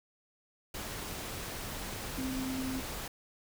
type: tone in noise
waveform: sine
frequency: 261.6 Hz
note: C4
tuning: in tune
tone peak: -34 dBFS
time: 2.18-2.8 s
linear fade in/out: 5 ms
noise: pink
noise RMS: -40 dBFS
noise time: 0.74-3.08 s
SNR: +3 dB
effects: none